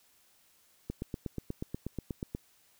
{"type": "click train", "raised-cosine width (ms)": 3, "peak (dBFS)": -22, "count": 13, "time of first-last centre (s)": [0.9, 2.349], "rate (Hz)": 8.28, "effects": ["white hiss -66 dBFS RMS until 2.79 s"]}